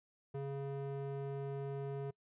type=tone with band-pass filter; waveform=square; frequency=138.59 Hz; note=C#3; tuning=in tune; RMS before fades=-41 dBFS; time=0.34-2.11 s; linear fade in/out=10 ms; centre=350 Hz; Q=1.2; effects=noise-tail reverb RT60 0.1 s tail -25 dB re dry + resampled to 8000 Hz